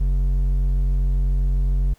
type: tone with hard clipping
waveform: sine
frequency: 46.25 Hz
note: F#1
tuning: in tune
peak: -18 dBFS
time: 0-1.94 s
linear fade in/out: 10 ms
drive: 6 dB
effects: pink hiss -58 dBFS RMS until 1.98 s